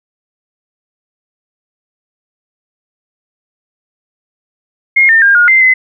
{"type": "tone with pitch steps", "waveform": "sine", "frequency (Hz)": [2141, 1808, 1608, 1433, 2081, 2040], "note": ["C7", "A6", "G6", "F6", "C7", "C7"], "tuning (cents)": [39, 47, 44, 44, -10, -44], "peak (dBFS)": -4, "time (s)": [4.96, 5.74], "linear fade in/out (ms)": 10, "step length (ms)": 130, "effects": []}